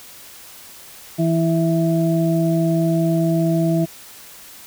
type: harmonic tone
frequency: 164.81 Hz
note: E3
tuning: in tune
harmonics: 1 / 2 / 4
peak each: -17 / -20 / -23 dBFS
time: 1.18-3.86 s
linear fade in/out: 20 ms
effects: white hiss -41 dBFS RMS until 4.66 s